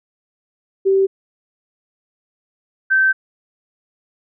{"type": "tone pair in turn", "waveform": "sine", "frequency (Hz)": [387.3, 1549.2], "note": ["G4", "G6"], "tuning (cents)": [-21, -21], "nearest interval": "2 octaves", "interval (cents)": 2400, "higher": "second", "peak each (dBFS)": -11, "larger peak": "neither", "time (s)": [[0.85, 1.07], [2.9, 3.13]], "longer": "second", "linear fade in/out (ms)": 20, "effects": []}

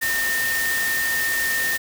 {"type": "tone in noise", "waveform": "sine", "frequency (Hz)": 1823, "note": "A#6", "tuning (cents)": -39, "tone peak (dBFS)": -21, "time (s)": [0.01, 1.78], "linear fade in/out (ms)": 20, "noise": "white", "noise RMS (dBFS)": -27, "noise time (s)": [0.01, 1.78], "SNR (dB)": 3, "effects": []}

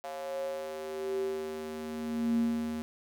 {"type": "tone with high-pass filter sweep", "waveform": "square", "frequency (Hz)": 77.78, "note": "D#2", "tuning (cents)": 0, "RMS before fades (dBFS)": -34, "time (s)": [0.04, 2.82], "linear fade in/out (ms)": 0, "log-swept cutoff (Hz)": [640, 190], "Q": 8.9, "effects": []}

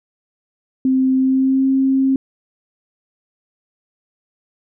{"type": "tone with pitch glide", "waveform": "sine", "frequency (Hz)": [261.6, 267.1], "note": ["C4", "C4"], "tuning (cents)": [0, 36], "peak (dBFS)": -12, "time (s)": [0.85, 2.16], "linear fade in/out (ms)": 2, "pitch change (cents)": 36, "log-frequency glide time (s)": [1.16, 1.66], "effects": []}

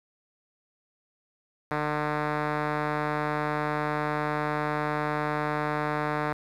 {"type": "tone", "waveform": "5% pulse", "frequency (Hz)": 150, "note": "D3", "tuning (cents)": 37, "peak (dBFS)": -14, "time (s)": [1.71, 6.33], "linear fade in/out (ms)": 2, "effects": ["low-pass 2000 Hz 12 dB/octave", "8-bit"]}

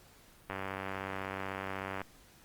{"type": "click train", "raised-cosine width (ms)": 0.5, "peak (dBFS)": -22, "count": 147, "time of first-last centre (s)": [0.5, 2.016], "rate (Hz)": 96.3, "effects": ["pink hiss -60 dBFS RMS until 2.44 s", "Opus 48 kbps"]}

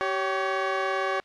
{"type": "tone pair together", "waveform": "15% pulse", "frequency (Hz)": [385.3, 559.1], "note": ["G4", "C#5"], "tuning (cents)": [-30, 15], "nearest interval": "tritone", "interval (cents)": 645, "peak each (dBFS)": -21, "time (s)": [0.01, 1.2], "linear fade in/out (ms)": 0, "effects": ["white hiss -58 dBFS RMS until 1.24 s", "low-pass 3000 Hz 12 dB/octave"]}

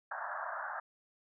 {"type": "band-pass noise", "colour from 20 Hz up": "white", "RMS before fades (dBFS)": -40, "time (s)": [0.11, 0.8], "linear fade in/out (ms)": 5, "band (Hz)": [600, 1700], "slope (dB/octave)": 96, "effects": []}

